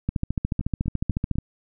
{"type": "two click trains", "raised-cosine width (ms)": 5, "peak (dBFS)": [-11, -18], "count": [19, 4], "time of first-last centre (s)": [[0.09, 1.385], [0.61, 1.356]], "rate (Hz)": [13.9, 4.02], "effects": []}